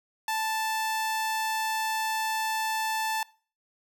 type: tone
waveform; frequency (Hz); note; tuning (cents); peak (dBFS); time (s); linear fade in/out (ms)
sawtooth; 880; A5; 0; -23; 0.28-3.23; 2
effects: noise-tail reverb RT60 0.4 s tail -22 dB re dry